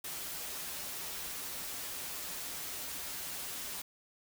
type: noise with comb filter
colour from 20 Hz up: white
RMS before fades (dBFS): -41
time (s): 0.04-3.82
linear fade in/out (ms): 5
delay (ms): 9.1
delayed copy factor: -0.5
effects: none